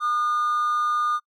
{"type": "tone pair together", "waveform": "triangle", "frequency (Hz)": [1215.1, 1445], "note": ["D#6", "F#6"], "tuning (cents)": [-41, -41], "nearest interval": "minor third", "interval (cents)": 300, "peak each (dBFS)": [-18, -30], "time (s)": [0, 1.2], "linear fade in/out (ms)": 50, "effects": ["noise-tail reverb RT60 0.1 s tail -24 dB re dry", "tanh soft clip ceiling -15 dBFS"]}